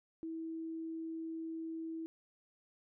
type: tone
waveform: sine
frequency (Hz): 325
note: E4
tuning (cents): -24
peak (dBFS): -39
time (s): 0.23-2.06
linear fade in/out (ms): 0
effects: none